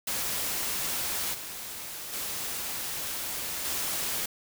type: noise with level steps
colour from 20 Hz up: white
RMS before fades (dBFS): -31 / -39 / -34 / -31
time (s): 0.07-4.26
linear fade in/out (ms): 5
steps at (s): 1.33 / 2.12 / 3.64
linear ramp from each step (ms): 20
effects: none